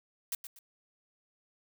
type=noise with echo; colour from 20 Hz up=blue; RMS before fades=-34 dBFS; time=0.32-0.35 s; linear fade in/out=2 ms; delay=120 ms; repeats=2; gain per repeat=-10 dB; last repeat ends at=0.59 s; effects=none